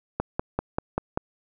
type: click train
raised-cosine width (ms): 1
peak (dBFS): -10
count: 6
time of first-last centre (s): 0.2-1.175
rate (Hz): 5.13
effects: none